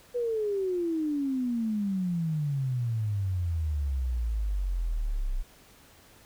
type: exponential sweep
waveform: sine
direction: down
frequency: 493.9 to 30.75 Hz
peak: -26 dBFS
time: 0.14-5.43 s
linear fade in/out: 20 ms
effects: pink hiss -56 dBFS RMS until 6.25 s